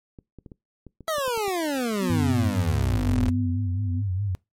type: clicks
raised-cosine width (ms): 3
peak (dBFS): -29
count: 10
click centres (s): 0.188 / 0.387 / 0.462 / 0.518 / 0.867 / 1.007 / 1.183 / 1.279 / 1.376 / 1.48
type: exponential sweep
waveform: 25% pulse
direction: down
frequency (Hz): 659.3 to 36.13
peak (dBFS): -20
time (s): 1.08-3.29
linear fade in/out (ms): 0
type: tone with tremolo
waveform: sine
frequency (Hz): 250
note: B3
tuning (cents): +21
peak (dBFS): -23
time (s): 1.99-4.03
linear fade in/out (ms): 50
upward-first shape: sine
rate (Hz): 0.98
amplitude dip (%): 80
type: tone with vibrato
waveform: sine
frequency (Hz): 96.8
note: G2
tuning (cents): -21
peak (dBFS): -23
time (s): 2.1-4.35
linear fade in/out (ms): 0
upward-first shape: sine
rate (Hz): 4.8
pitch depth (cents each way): 110
effects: noise-tail reverb RT60 0.2 s tail -23 dB re dry + MP3 64 kbps